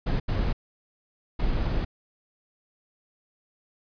brown noise bursts at uneven times, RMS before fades -25 dBFS, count 3, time 0.06-0.2 / 0.28-0.53 / 1.39-1.85 s, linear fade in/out 10 ms, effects resampled to 11025 Hz

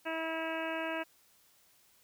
harmonic tone with a mistuned harmonic, 323.8 Hz, E4, 31 cents flat, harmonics 1 / 2 / 3 / 4 / 5 / 6 / 7 / 8 / 9, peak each -40 / -38 / -42 / -46 / -41 / -48 / -47 / -44 / -49 dBFS, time 0.05-1.04 s, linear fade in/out 20 ms, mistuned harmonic 9, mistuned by -33 cents, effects white hiss -66 dBFS RMS until 2.03 s

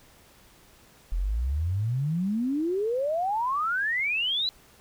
sine exponential sweep, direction up, 40.74 to 4072 Hz, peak -24 dBFS, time 1.12-4.49 s, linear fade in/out 0 ms, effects pink hiss -56 dBFS RMS until 4.8 s

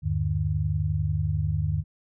sine tone cluster, 79.2 / 99.5 / 150.6 Hz, D#2 / G2 / D3, +31 / +26 / +44 cents, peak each -28 / -27 / -27 dBFS, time 0.02-1.84 s, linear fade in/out 50 ms, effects none

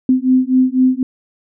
sine beating tone pair, 255.3 / 259.3 Hz, C4 / C4, -42 / -15 cents, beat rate 4 Hz, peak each -13 dBFS, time 0.09-1.03 s, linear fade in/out 2 ms, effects none

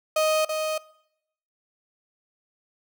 35% pulse tone with echo, 624 Hz, D#5, 5 cents sharp, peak -18 dBFS, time 0.16-0.45 s, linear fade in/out 5 ms, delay 330 ms, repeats 1, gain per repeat -5 dB, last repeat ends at 0.78 s, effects noise-tail reverb RT60 0.8 s tail -22 dB re dry

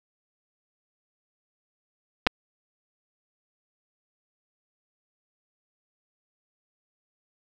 clicks, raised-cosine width 0.3 ms, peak -4 dBFS, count 2, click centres 2.267 / 2.271 s, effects none

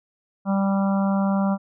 harmonic tone, 196 Hz, G3, in tune, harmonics 1 / 3 / 4 / 5 / 6 / 7, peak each -19 / -29 / -31 / -33 / -35 / -36 dBFS, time 0.45-1.58 s, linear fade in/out 50 ms, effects none

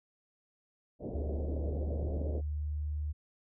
white low-pass noise, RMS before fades -40 dBFS, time 0.99-2.42 s, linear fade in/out 50 ms, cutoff 610 Hz, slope 48 dB/octave
sine tone with pitch glide, 73.42 to 74.92 Hz, D2 to D2, 0 to +35 cents, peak -32 dBFS, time 1.13-3.13 s, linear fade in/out 20 ms, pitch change +35 cents, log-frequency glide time 1.42-2 s
effects none

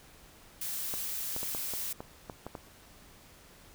blue noise, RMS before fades -36 dBFS, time 0.61-1.93 s, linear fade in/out 5 ms
clicks, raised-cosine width 1 ms, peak -25 dBFS, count 9, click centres 0.939 / 1.364 / 1.431 / 1.549 / 1.737 / 2.005 / 2.298 / 2.466 / 2.552 s
effects pink hiss -56 dBFS RMS until 3.74 s

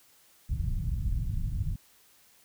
pink low-pass noise, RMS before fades -30 dBFS, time 0.49-1.76 s, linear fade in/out 5 ms, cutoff 140 Hz, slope 24 dB/octave, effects white hiss -61 dBFS RMS until 2.44 s

